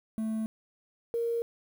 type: tone pair in turn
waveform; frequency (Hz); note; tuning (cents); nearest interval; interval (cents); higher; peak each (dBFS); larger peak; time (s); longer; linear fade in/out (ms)
triangle / sine; 220 / 466.2; A3 / A#4; 0 / 0; octave + minor second; 1300; second; -27; neither; 0.18-0.46 / 1.14-1.42; neither; 0
effects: 9-bit